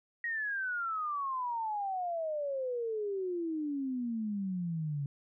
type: exponential sweep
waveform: sine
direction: down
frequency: 1901 to 138.59 Hz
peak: -32 dBFS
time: 0.24-5.06 s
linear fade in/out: 2 ms
effects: none